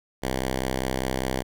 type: tone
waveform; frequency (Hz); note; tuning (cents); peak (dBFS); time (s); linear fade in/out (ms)
5% pulse; 65; C2; -11; -14; 0.22-1.43; 20
effects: none